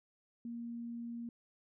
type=tone; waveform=sine; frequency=234.9 Hz; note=A#3; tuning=13 cents sharp; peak=-40 dBFS; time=0.45-1.29 s; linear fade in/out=2 ms; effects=none